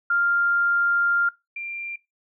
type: tone pair in turn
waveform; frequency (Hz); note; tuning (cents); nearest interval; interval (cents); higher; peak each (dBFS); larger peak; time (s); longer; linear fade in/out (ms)
sine; 1396.9 / 2377; F6 / D7; 0 / +20; major sixth; 920; second; -18 / -29; first; 0.1-1.29 / 1.56-1.96; first; 5
effects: noise-tail reverb RT60 0.2 s tail -20 dB re dry